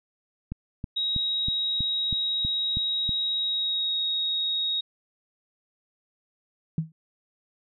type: click train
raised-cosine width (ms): 5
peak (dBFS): -19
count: 9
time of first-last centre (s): 0.52-3.092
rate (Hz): 3.11
type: tone with pitch glide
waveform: sine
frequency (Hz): 3806 to 3767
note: A#7 to A#7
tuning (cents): +35 to +17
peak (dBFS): -24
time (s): 0.96-4.81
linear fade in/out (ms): 10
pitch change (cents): -18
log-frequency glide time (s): 3.39-3.97
type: tone with exponential decay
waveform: sine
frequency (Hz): 160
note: D#3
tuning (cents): +49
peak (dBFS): -19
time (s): 6.78-6.92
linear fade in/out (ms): 2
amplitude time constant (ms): 30
effects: none